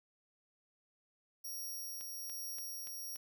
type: tone with tremolo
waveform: 10% pulse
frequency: 5640 Hz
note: F8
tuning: 16 cents sharp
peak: -35 dBFS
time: 1.44-3.17 s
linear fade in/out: 10 ms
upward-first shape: triangle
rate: 1.2 Hz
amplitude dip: 25%
type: click train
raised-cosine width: 0.2 ms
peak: -36 dBFS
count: 5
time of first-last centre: 2.01-3.159 s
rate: 3.48 Hz
effects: none